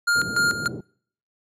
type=tone with tremolo; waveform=square; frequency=1409 Hz; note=F6; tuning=15 cents sharp; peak=-18 dBFS; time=0.07-0.68 s; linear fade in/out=10 ms; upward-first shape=square; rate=3.4 Hz; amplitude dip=70%
type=band-pass noise; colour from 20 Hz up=pink; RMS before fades=-34 dBFS; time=0.15-0.81 s; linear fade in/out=10 ms; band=110 to 470 Hz; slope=24 dB/octave
effects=noise-tail reverb RT60 0.6 s tail -26 dB re dry + low-pass 10000 Hz 12 dB/octave